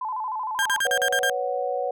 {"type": "tone with vibrato", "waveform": "sine", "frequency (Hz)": 939, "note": "A#5", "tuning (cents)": 12, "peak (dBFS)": -26, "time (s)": [0.01, 0.8], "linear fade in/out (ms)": 5, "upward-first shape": "square", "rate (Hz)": 13, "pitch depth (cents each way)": 130}
{"type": "tone bursts", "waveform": "35% pulse", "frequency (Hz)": 1600, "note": "G6", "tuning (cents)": 35, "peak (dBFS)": -19, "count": 7, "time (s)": [0.59, 1.297], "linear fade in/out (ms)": 0, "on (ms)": 65, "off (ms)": 42}
{"type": "chord", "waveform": "sine", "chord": "B suspended second", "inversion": "none", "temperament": "equal", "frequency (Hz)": [493.9, 554.4, 740], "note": ["B4", "C#5", "F#5"], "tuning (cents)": [0, 0, 0], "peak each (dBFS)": -28, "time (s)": [0.85, 1.91], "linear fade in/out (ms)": 5}
{"effects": []}